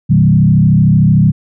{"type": "tone with frequency modulation", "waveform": "sine", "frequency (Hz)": 156, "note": "D#3", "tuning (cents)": 5, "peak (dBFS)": -5, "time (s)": [0.09, 1.32], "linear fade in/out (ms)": 20, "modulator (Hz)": 33.3, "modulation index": 1.4, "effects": []}